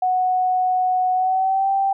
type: tone with pitch glide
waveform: sine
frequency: 738 to 781.9 Hz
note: F#5 to G5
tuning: -5 to -5 cents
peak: -16 dBFS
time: 0.02-1.93 s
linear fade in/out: 5 ms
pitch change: +100 cents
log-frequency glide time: 1.14-1.69 s
effects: none